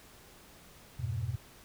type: chord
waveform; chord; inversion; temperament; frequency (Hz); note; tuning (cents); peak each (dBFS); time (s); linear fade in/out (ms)
sine; F diminished; none; equal; 87.31 / 103.83 / 123.47; F2 / Ab2 / Cb3; 0 / 0 / 0; -38 / -36 / -35; 0.99-1.36; 10
effects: pink hiss -56 dBFS RMS until 1.64 s